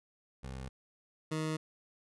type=tone pair in turn; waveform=20% pulse; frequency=65.5 / 156.82 Hz; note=C2 / D#3; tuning=+2 / +14 cents; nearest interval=octave + minor third; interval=1512 cents; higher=second; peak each=-36 / -28 dBFS; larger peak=second; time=0.43-0.69 / 1.31-1.57 s; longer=neither; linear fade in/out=10 ms; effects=resampled to 24000 Hz